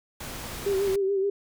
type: noise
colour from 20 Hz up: pink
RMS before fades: -37 dBFS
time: 0.2-0.96 s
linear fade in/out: 5 ms
type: tone with vibrato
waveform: sine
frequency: 392 Hz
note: G4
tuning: in tune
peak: -22 dBFS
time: 0.66-1.3 s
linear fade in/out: 5 ms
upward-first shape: sine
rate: 7 Hz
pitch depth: 49 cents each way
effects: none